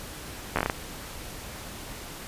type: slowing click train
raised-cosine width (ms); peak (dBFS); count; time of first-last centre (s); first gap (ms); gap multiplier
0.5; -9; 7; 0.56-0.699; 12; 1.26
effects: pink hiss -40 dBFS RMS until 2.27 s + resampled to 32000 Hz